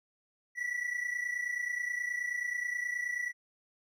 triangle tone pair together, 1946.1 / 1975.5 Hz, B6 / B6, -26 / 0 cents, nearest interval unison, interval 26 cents, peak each -32 / -36 dBFS, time 0.55-3.33 s, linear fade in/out 50 ms, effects none

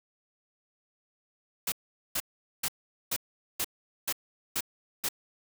white noise bursts, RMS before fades -30 dBFS, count 8, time 1.67-5.088 s, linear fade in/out 5 ms, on 51 ms, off 430 ms, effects none

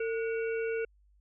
harmonic tone with a mistuned harmonic, 452.4 Hz, A4, 48 cents sharp, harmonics 1 / 3 / 5 / 6, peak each -30 / -40 / -44 / -46 dBFS, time 0-0.85 s, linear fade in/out 5 ms, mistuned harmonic 3, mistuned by +120 cents, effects added 50 Hz sine -61 dBFS peak until 1.2 s

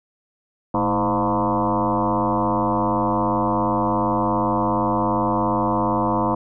sine tone with frequency modulation, 612 Hz, D#5, 29 cents flat, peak -17 dBFS, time 0.74-6.35 s, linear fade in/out 5 ms, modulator 97.3 Hz, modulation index 4.9, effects none

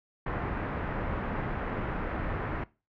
pink low-pass noise, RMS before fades -33 dBFS, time 0.26-2.64 s, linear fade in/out 5 ms, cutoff 1900 Hz, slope 24 dB/octave, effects noise-tail reverb RT60 0.3 s tail -21 dB re dry

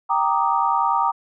sine chord, Eb major seventh, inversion first, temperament equal, 784 / 932.3 / 1174.7 / 1244.5 Hz, G5 / Bb5 / D6 / Eb6, 0 / 0 / 0 / 0 cents, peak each -23 / -20 / -23 / -25 dBFS, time 0.09-1.12 s, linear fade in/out 20 ms, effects none

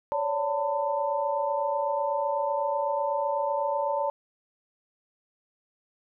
sine tone cluster, 545 / 573 / 895 / 1008 Hz, C#5 / D5 / A5 / B5, -29 / -43 / +29 / +35 cents, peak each -36 / -28 / -28 / -35 dBFS, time 0.12-4.1 s, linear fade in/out 0 ms, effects none

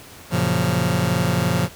sawtooth chord, Gb major seventh, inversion none, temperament just, 92.5 / 115.62 / 138.75 / 173.43 Hz, Gb2 / Bb2 / Db3 / F3, 0 / -14 / +2 / -12 cents, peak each -22 / -19 / -19 / -17 dBFS, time 0.3-1.69 s, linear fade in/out 50 ms, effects pink hiss -42 dBFS RMS until 1.75 s + high-pass 60 Hz 12 dB/octave

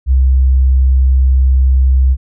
sine tone, 65.3 Hz, C2, 3 cents flat, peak -6 dBFS, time 0.06-2.17 s, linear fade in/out 50 ms, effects none

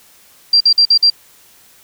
sine tone bursts, 4733 Hz, D8, 13 cents sharp, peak -6 dBFS, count 5, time 0.53-1.101 s, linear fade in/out 5 ms, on 75 ms, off 49 ms, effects white hiss -47 dBFS RMS until 1.83 s

